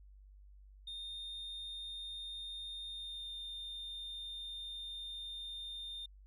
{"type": "tone with pitch glide", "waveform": "sine", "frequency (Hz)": [3653, 3626], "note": ["A#7", "A#7"], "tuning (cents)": [-36, -49], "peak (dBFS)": -40, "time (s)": [0.87, 6.06], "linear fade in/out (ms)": 5, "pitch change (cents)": -13, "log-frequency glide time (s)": [2.89, 3.33], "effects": ["tanh soft clip ceiling -41 dBFS", "added 49 Hz sine -55 dBFS peak until 6.26 s"]}